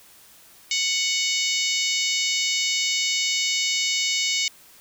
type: harmonic tone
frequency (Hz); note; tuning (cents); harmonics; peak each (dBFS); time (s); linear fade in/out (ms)
740; F#5; 0; 3 / 4 / 5 / 6 / 7 / 8 / 9 / 10; -27 / -28 / -29 / -30 / -30 / -31 / -32 / -32; 0.71-4.48; 2
effects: white hiss -51 dBFS RMS until 4.8 s